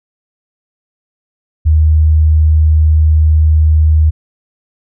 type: tone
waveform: sine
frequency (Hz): 77.78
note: D#2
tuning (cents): 0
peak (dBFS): -5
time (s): 1.65-4.11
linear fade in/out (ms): 20
effects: none